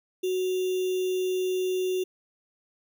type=tone with sample-and-hold; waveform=sine; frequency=370 Hz; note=F#4; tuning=in tune; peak=-24 dBFS; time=0.23-2.04 s; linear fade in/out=10 ms; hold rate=3150 Hz; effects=none